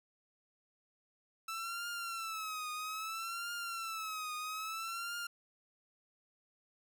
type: tone with vibrato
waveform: sawtooth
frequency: 1318.5 Hz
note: E6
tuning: in tune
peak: -35 dBFS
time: 1.48-5.27 s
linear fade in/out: 5 ms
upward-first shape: triangle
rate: 0.61 Hz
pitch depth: 120 cents each way
effects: none